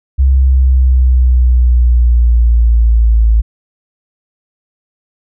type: exponential sweep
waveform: sine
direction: down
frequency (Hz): 66.8 to 54.8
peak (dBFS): -5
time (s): 0.18-3.42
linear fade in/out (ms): 20
effects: none